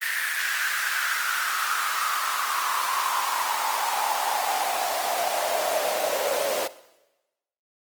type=noise with high-pass filter sweep; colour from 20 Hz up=pink; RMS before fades=-26 dBFS; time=0.01-6.68 s; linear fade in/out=20 ms; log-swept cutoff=1800 to 530 Hz; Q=5.8; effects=noise-tail reverb RT60 1.0 s tail -17 dB re dry + Opus 24 kbps